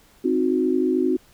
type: chord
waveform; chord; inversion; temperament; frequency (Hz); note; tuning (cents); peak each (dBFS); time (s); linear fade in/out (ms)
sine; C diminished; none; equal with one note detuned; 261.6 / 311.1 / 364.5; C4 / Eb4 / Gb4; 0 / 0 / -26; -22 / -24 / -21; 0.24-1.17; 10
effects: pink hiss -55 dBFS RMS until 1.33 s